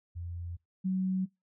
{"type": "tone pair in turn", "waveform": "sine", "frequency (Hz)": [86.3, 187.46], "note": ["F2", "F#3"], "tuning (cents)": [-20, 23], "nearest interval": "octave + minor second", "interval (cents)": 1343, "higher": "second", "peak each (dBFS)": [-36, -27], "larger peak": "second", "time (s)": [[0.15, 0.57], [0.84, 1.26]], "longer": "neither", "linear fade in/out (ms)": 20, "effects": ["noise-tail reverb RT60 0.2 s tail -23 dB re dry"]}